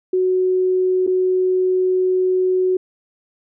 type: tone with dropouts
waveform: sine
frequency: 370 Hz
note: F#4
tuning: in tune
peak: -14 dBFS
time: 0.13-2.77 s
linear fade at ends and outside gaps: 5 ms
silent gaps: 1.067-1.074 s
effects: none